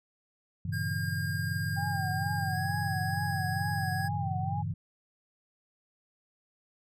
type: chord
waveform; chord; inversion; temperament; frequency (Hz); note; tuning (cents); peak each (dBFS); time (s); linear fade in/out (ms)
sine; G diminished seventh; none; equal with one note detuned; 98 / 116.54 / 139.47 / 164.81; G2 / Bb2 / Db3 / Fb3; 0 / 0 / +11 / 0; -34 / -38 / -36 / -36; 0.65-4.74; 5
type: tone with pitch glide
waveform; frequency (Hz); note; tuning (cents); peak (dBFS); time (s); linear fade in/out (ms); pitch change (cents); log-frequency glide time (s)
square; 1613 to 1660.3; G6 to G#6; +49 to -1; -36; 0.72-4.09; 20; +50; 2.49-2.59
type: tone with vibrato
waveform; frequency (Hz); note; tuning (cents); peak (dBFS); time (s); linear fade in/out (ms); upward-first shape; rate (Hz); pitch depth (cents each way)
sine; 784; G5; 0; -34; 1.76-4.63; 20; triangle; 2.2; 110
effects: none